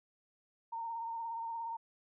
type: tone with vibrato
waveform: sine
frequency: 918 Hz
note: A#5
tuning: 27 cents flat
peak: -37 dBFS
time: 0.72-1.77 s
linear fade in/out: 10 ms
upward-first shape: sine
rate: 17 Hz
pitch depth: 28 cents each way
effects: none